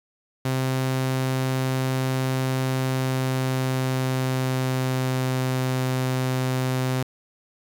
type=tone with pitch glide; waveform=sawtooth; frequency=130.81 to 129.16 Hz; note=C3 to C3; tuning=0 to -22 cents; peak=-18 dBFS; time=0.45-7.03 s; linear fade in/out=5 ms; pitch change=-22 cents; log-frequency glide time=2.77-5.78 s; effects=8-bit